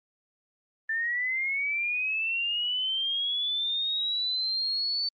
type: linear sweep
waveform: sine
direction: up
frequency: 1769 to 4525 Hz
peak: -26 dBFS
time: 0.89-5.09 s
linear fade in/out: 5 ms
effects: Opus 24 kbps